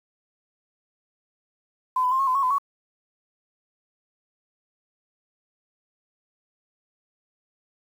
sine tone with pitch steps, 1019 / 1002 / 1052 / 1088 / 1021 / 1103 / 1015 / 1118 Hz, C6 / B5 / C6 / C#6 / C6 / C#6 / B5 / C#6, -46 / +25 / +9 / -33 / -43 / -9 / +47 / +14 cents, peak -19 dBFS, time 1.96-2.584 s, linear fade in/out 5 ms, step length 78 ms, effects 8-bit

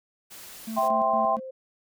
white noise, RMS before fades -44 dBFS, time 0.3-0.89 s, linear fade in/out 20 ms
triangle tone with tremolo, 222.6 Hz, A3, 20 cents sharp, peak -29 dBFS, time 0.67-1.4 s, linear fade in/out 10 ms, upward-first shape square, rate 4.3 Hz, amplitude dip 70%
sine chord, C major, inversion first, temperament equal, 659.3 / 784 / 1046.5 Hz, E5 / G5 / C6, 0 / 0 / 0 cents, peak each -25 dBFS, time 0.76-1.37 s, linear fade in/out 20 ms
sine tone, 523.3 Hz, C5, in tune, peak -35 dBFS, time 0.82-1.51 s, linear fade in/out 10 ms
effects none

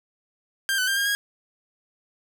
sawtooth tone with pitch steps, 1589 / 1505 / 1589 / 1616 / 1640 Hz, G6 / F#6 / G6 / G#6 / G#6, +23 / +29 / +23 / -48 / -22 cents, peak -18 dBFS, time 0.69-1.15 s, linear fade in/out 0 ms, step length 92 ms, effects none

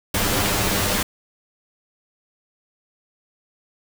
pink noise with comb filter, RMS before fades -21 dBFS, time 0.14-1.03 s, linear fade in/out 5 ms, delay 10 ms, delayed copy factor +0.75, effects none

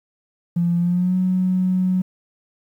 triangle tone with pitch glide, 172.2 to 184.56 Hz, F3 to F#3, -24 to -4 cents, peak -12 dBFS, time 0.56-2.02 s, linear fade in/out 10 ms, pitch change +120 cents, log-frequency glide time 0.78-1.16 s, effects tanh soft clip ceiling -14 dBFS + 9-bit

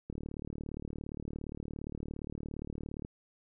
click train, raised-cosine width 3 ms, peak -27 dBFS, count 111, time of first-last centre 0.1-3.049 s, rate 37.3 Hz, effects none

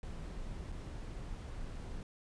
brown noise with dropouts, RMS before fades -43 dBFS, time 0.03-2.03 s, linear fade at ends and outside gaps 1 ms, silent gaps 0.719-0.723 s, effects resampled to 22050 Hz

